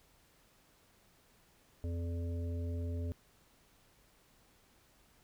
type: harmonic tone with a mistuned harmonic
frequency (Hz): 85.7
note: F2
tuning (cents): -32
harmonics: 1 / 3 / 5 / 7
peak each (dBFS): -35 / -45 / -49 / -52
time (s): 1.84-3.12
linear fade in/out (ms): 0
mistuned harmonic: 7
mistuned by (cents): -40
effects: pink hiss -67 dBFS RMS until 5.23 s